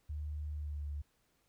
sine tone with pitch glide, 75 to 72.86 Hz, D2 to D2, +37 to -13 cents, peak -37 dBFS, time 0.09-1.02 s, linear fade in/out 10 ms, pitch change -50 cents, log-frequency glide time 0.53-0.86 s, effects pink hiss -75 dBFS RMS until 1.48 s

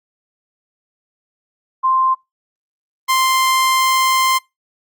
sine / sawtooth tone pair in turn, 1046.5 / 1046.5 Hz, C6 / C6, 0 / 0 cents, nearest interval unison, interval 0 cents, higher neither, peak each -12 / -9 dBFS, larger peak second, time 1.83-2.15 / 3.08-4.39 s, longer second, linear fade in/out 20 ms, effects noise-tail reverb RT60 0.2 s tail -23 dB re dry + Opus 48 kbps

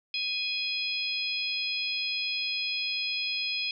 harmonic tone with a mistuned harmonic, 830.6 Hz, G#5, in tune, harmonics 3 / 4 / 5 / 6, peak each -32 / -34 / -36 / -35 dBFS, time 0.14-3.71 s, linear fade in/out 2 ms, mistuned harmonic 6, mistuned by +21 cents, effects none

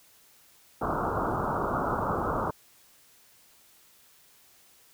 white low-pass noise, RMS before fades -29 dBFS, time 0.81-2.51 s, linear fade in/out 10 ms, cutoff 1400 Hz, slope 96 dB/octave, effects white hiss -59 dBFS RMS until 4.93 s

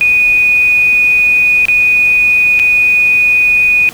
sine tone with dropouts, 2474 Hz, D#7, 10 cents flat, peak -6 dBFS, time 0.01-3.89 s, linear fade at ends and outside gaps 0 ms, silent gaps 1.654-1.684 / 2.592-2.597 s, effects pink hiss -32 dBFS RMS until 3.93 s

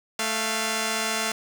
5% pulse tone pair together, 219.5 / 693 Hz, A3 / F5, -4 / -14 cents, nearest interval octave + minor sixth, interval 1990 cents, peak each -16 dBFS, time 0.19-1.32 s, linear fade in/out 2 ms, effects none

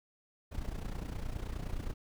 brown noise with amplitude modulation, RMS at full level -35 dBFS, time 0.51-1.94 s, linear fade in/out 20 ms, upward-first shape sine, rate 29.6 Hz, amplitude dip 75%, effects none

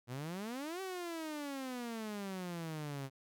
sawtooth exponential two-way sweep, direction up then down, 116.54 to 386.9 to 132.3 Hz, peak -36 dBFS, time 0.07-3.1 s, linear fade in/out 50 ms, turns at 0.81 s, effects none

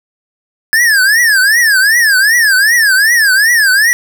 square tone with vibrato, 1708 Hz, G#6, 48 cents sharp, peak -7 dBFS, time 0.73-3.93 s, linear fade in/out 0 ms, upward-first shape triangle, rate 2.6 Hz, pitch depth 250 cents each way, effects none

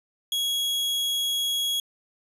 40% pulse tone, 3322 Hz, G#7, in tune, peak -23 dBFS, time 0.32-1.8 s, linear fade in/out 2 ms, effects resampled to 32000 Hz

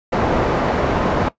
white low-pass noise, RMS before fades -18 dBFS, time 0.12-1.29 s, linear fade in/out 10 ms, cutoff 770 Hz, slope 12 dB/octave, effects noise-tail reverb RT60 0.1 s tail -17 dB re dry + resampled to 16000 Hz

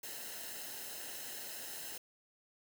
white noise with comb filter, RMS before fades -45 dBFS, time 0.03-1.98 s, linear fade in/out 5 ms, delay 0.86 ms, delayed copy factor -0.65, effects none

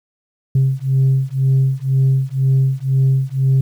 sine beating tone pair, 132.6 / 134.6 Hz, C3 / C3, +23 / +49 cents, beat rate 2 Hz, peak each -14 dBFS, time 0.55-3.61 s, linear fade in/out 5 ms, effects tanh soft clip ceiling -8 dBFS + 8-bit

